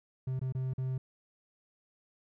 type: tone with dropouts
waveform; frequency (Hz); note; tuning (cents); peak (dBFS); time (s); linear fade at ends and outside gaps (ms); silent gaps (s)
triangle; 130; C3; -11; -29; 0.27-0.98; 5; 0.394-0.414 / 0.524-0.549 / 0.736-0.78
effects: none